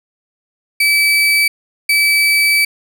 35% pulse tone bursts at uneven times, 2302 Hz, D7, 35 cents flat, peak -8 dBFS, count 2, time 0.8-1.48 / 1.89-2.65 s, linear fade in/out 5 ms, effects none

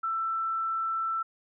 sine tone, 1332 Hz, E6, 18 cents sharp, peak -27 dBFS, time 0.03-1.23 s, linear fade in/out 10 ms, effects none

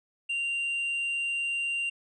triangle tone, 2774 Hz, F7, 12 cents flat, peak -26 dBFS, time 0.29-1.9 s, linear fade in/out 10 ms, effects resampled to 22050 Hz

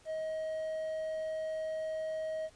triangle tone with quantisation, 632 Hz, D#5, 27 cents sharp, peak -32 dBFS, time 0.05-2.5 s, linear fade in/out 50 ms, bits 10, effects pink hiss -62 dBFS RMS until 2.55 s + resampled to 22050 Hz

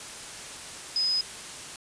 sine tone in noise, 5040 Hz, D#8, 21 cents sharp, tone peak -23 dBFS, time 0.96-1.21 s, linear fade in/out 2 ms, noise white, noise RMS -40 dBFS, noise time 0-1.76 s, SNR +14 dB, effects resampled to 22050 Hz

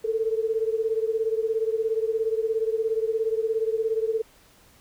sine beating tone pair, 440 / 457 Hz, A4 / A#4, 0 / -34 cents, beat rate 17 Hz, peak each -24 / -27 dBFS, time 0.04-4.22 s, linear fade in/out 10 ms, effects pink hiss -56 dBFS RMS until 4.8 s

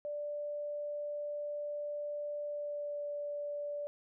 sine tone with pitch glide, 587.3 to 582.6 Hz, D5 to D5, 0 to -14 cents, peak -36 dBFS, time 0.05-3.87 s, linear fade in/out 0 ms, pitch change -14 cents, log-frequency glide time 2.43-3.03 s, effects none

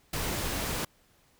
pink noise, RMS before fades -32 dBFS, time 0.13-0.85 s, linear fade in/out 5 ms, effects pink hiss -65 dBFS RMS until 1.39 s

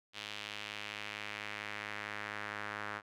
sawtooth tone with band-pass filter sweep, 104.4 Hz, G#2, 10 cents sharp, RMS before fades -43 dBFS, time 0.13-3.02 s, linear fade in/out 50 ms, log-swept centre 3200 to 1500 Hz, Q 1.9, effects none

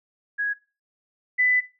sine tone pair in turn, 1661.2 / 1997.7 Hz, G#6 / B6, 0 / +19 cents, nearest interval minor third, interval 319 cents, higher second, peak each -22 / -17 dBFS, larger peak second, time 0.38-0.54 / 1.38-1.61 s, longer second, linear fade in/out 20 ms, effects noise-tail reverb RT60 0.3 s tail -17 dB re dry

